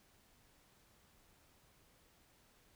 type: silence
effects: pink hiss -69 dBFS RMS until 2.75 s